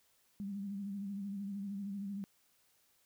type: tone with vibrato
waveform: sine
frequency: 199.3 Hz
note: G3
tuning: 29 cents sharp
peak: -38 dBFS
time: 0.4-2.24 s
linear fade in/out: 0 ms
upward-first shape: sine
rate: 13 Hz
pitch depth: 51 cents each way
effects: white hiss -72 dBFS RMS until 3.05 s